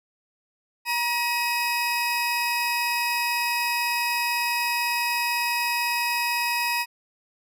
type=tone pair together; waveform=30% pulse; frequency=954 / 2530 Hz; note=A#5 / D#7; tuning=+40 / +28 cents; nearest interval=octave + perfect fourth; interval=1688 cents; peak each=-23 dBFS; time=0.85-6.86 s; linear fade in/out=50 ms; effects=none